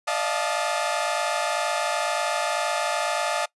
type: tone cluster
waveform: sawtooth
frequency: 590 / 638 / 700 / 872 / 1233 Hz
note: D5 / D#5 / F5 / A5 / D#6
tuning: +8 / +43 / +4 / -16 / -16 cents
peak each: -26 / -27 / -25 / -26 / -28 dBFS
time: 0.07-3.46 s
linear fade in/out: 10 ms
effects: noise-tail reverb RT60 0.1 s tail -21 dB re dry + resampled to 24000 Hz